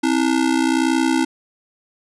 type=ring-modulated tone; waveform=square; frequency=293.7 Hz; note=D4; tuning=in tune; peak=-13 dBFS; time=0.03-1.25 s; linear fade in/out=10 ms; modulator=30.7 Hz; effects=resampled to 24000 Hz